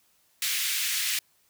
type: high-pass noise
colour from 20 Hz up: pink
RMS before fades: -28 dBFS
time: 0.42-1.19 s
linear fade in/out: 2 ms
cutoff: 2000 Hz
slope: 24 dB/octave
effects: white hiss -66 dBFS RMS until 1.49 s